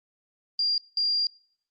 sine tone bursts at uneven times, 4786 Hz, D8, 32 cents sharp, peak -22 dBFS, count 2, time 0.59-0.78 / 0.97-1.27 s, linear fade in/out 2 ms, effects noise-tail reverb RT60 0.6 s tail -25 dB re dry + Opus 24 kbps

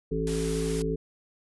harmonic tone, 54.4 Hz, A1, 19 cents flat, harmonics 1 / 3 / 5 / 7 / 8, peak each -33 / -31 / -34 / -35 / -30 dBFS, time 0.11-0.96 s, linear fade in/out 10 ms
white noise, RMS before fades -38 dBFS, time 0.27-0.82 s, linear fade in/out 0 ms
effects resampled to 24000 Hz

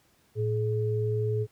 sine tone pair together, 112.3 / 424 Hz, A2 / G#4, +36 / +36 cents, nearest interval octave + major seventh, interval 2300 cents, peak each -26 / -29 dBFS, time 0.35-1.47 s, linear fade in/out 50 ms, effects pink hiss -65 dBFS RMS until 1.51 s + high-pass 60 Hz 12 dB/octave

